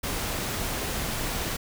pink noise, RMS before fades -30 dBFS, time 0.03-1.57 s, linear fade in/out 10 ms, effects none

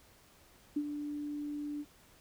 sine tone with ADSR envelope, 293.7 Hz, D4, in tune, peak -28 dBFS, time 0.76-1.85 s, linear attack 8 ms, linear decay 61 ms, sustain -8 dB, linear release 44 ms, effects pink hiss -62 dBFS RMS until 2.2 s

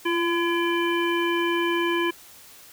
harmonic tone with a mistuned harmonic, 338.2 Hz, E4, 44 cents sharp, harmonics 1 / 3 / 5 / 7 / 9, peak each -23 / -28 / -30 / -31 / -33 dBFS, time 0.05-2.11 s, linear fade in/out 10 ms, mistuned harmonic 1, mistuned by +24 cents, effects white hiss -48 dBFS RMS until 2.72 s

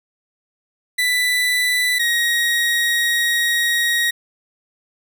30% pulse tone pair in turn, 1985 / 1886.6 Hz, B6 / A#6, +8 / +20 cents, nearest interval minor second, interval 88 cents, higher first, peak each -13 / -13 dBFS, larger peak neither, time 0.98-1.99 / 1.99-4.11 s, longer second, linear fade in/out 10 ms, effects none

